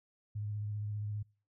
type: tone with vibrato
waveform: sine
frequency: 104.6 Hz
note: G#2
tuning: 13 cents sharp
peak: -35 dBFS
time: 0.35-1.23 s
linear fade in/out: 10 ms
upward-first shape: triangle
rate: 15 Hz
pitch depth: 29 cents each way
effects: noise-tail reverb RT60 0.4 s tail -26 dB re dry